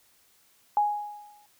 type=tone with exponential decay; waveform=sine; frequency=830.6 Hz; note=G#5; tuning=in tune; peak=-18 dBFS; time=0.77-1.46 s; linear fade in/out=1 ms; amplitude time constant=150 ms; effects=white hiss -63 dBFS RMS until 1.59 s